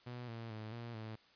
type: tone with pitch steps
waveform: sawtooth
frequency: 122.5 / 114.9 / 108.9 / 117.7 / 110.1 Hz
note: B2 / A#2 / A2 / A#2 / A2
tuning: -14 / -25 / -17 / +17 / +2 cents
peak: -40 dBFS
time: 0.06-1.16 s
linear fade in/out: 10 ms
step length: 220 ms
effects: white hiss -66 dBFS RMS until 1.35 s + resampled to 11025 Hz